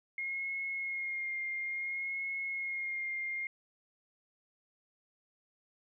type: tone with vibrato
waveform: sine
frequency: 2144 Hz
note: C7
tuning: 42 cents sharp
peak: -34 dBFS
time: 0.18-3.47 s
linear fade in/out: 2 ms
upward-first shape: sine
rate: 0.58 Hz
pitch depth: 24 cents each way
effects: none